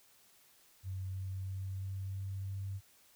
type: tone with pitch steps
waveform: sine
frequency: 94.5 / 95.1 / 95.71 / 96.32 / 96.93 / 97.55 Hz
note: F#2 / F#2 / G2 / G2 / G2 / G2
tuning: +37 / +48 / -41 / -30 / -19 / -8 cents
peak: -37 dBFS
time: 0.83-2.81 s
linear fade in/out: 50 ms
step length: 330 ms
effects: white hiss -65 dBFS RMS until 3.15 s